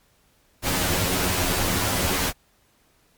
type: noise with comb filter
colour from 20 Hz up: pink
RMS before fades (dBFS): -23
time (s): 0.62-2.33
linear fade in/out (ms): 50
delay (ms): 11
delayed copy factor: +0.85
effects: pink hiss -62 dBFS RMS until 3.17 s + MP3 96 kbps